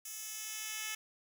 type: tone with high-pass filter sweep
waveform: 10% pulse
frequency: 433.6 Hz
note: A4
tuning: 25 cents flat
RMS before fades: -42 dBFS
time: 0.05-0.95 s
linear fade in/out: 5 ms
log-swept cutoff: 7300 to 2700 Hz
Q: 0.76
effects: none